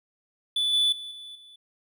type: tone with level steps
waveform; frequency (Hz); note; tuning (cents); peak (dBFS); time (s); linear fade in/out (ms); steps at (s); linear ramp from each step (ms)
triangle; 3474; A7; -23; -21 / -18 / -34 / -38 / -46; 0.56-1.56; 5; 0.73 / 0.92 / 1.11 / 1.35; 5
effects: none